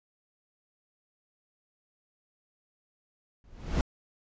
brown noise with exponential growth, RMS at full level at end -21 dBFS, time 3.44-3.81 s, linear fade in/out 1 ms, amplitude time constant 80 ms, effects resampled to 16000 Hz

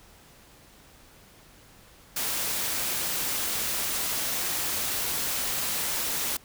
white noise, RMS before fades -29 dBFS, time 2.16-6.37 s, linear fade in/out 5 ms, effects pink hiss -54 dBFS RMS until 6.44 s

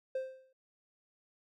triangle tone with exponential decay, 523.3 Hz, C5, in tune, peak -28 dBFS, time 0.15-0.53 s, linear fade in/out 5 ms, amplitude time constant 81 ms, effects tanh soft clip ceiling -24 dBFS

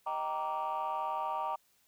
sine chord, Eb major seventh, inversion none, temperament just, 622.3 / 777.8 / 933.4 / 1166.7 Hz, Eb5 / G5 / Bb5 / D6, 0 / -14 / +2 / -12 cents, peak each -40 / -36 / -34 / -37 dBFS, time 0.06-1.56 s, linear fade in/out 10 ms, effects tanh soft clip ceiling -27 dBFS + white hiss -70 dBFS RMS until 1.87 s

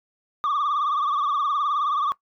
sine tone with vibrato, 1167 Hz, D6, 11 cents flat, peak -18 dBFS, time 0.44-2.12 s, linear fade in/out 0 ms, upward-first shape triangle, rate 19 Hz, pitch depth 110 cents each way, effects noise-tail reverb RT60 0.1 s tail -20 dB re dry + tanh soft clip ceiling -19 dBFS

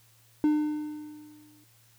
triangle tone with exponential decay, 301.7 Hz, D4, 47 cents sharp, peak -17 dBFS, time 0.44-1.64 s, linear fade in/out 1 ms, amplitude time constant 260 ms, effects added 114 Hz sine -62 dBFS peak until 1.98 s + white hiss -62 dBFS RMS until 1.98 s

